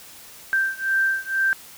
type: beating tone pair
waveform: sine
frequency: 1568 / 1570.1 Hz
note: G6 / G6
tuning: 0 / +2 cents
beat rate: 2.1 Hz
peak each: -22 / -23 dBFS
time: 0.53-1.53 s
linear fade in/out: 0 ms
effects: white hiss -44 dBFS RMS until 1.77 s